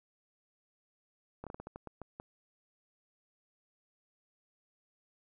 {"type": "slowing click train", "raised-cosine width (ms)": 1, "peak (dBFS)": -29, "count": 10, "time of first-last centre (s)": [1.44, 2.199], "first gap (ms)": 27, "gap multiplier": 1.27, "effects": []}